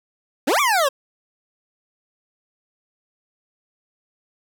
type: exponential two-way sweep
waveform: 25% pulse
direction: up then down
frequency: 234.8 to 1206 to 521 Hz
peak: -12 dBFS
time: 0.47-0.89 s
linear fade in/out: 10 ms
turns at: 0.6 s
effects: none